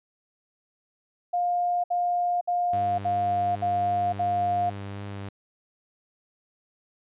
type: tone bursts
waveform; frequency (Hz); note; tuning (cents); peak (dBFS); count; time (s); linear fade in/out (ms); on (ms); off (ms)
sine; 707; F5; +21; -22; 6; 1.33-4.7; 10; 510; 62
type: tone with vibrato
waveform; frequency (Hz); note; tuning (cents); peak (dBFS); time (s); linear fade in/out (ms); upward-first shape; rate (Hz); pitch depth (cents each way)
sawtooth; 100; G2; +35; -30; 2.73-5.29; 5; sine; 2.7; 15
effects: resampled to 8000 Hz